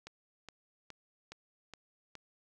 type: click train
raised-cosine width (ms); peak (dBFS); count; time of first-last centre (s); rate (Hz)
0.2; -29; 6; 0.07-2.153; 2.4
effects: none